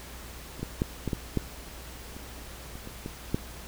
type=clicks; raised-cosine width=3 ms; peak=-28 / -18 / -12 / -16 / -15 / -12 / -28 / -30 / -29 / -21 / -12 dBFS; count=11; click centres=0.595 / 0.63 / 0.819 / 1.077 / 1.132 / 1.373 / 2.166 / 2.755 / 2.874 / 3.061 / 3.345 s; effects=added 60 Hz sine -45 dBFS peak until 3.67 s + pink hiss -45 dBFS RMS until 3.67 s